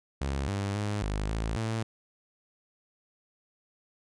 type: tone with pitch steps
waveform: sawtooth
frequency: 68.7 / 99.5 / 103.8 / 51.2 / 54.9 / 111.7 Hz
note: C#2 / G2 / G#2 / G#1 / A1 / A2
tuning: -15 / +26 / 0 / -24 / -3 / +27 cents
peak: -25 dBFS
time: 0.21-1.83 s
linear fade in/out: 5 ms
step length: 270 ms
effects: resampled to 22050 Hz